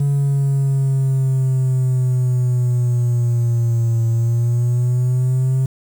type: exponential two-way sweep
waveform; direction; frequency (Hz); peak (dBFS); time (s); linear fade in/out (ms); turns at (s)
triangle; down then up; 141.7 to 114.6 to 132.4; -11; 0-5.66; 5; 4.07
effects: tanh soft clip ceiling -8 dBFS + 7-bit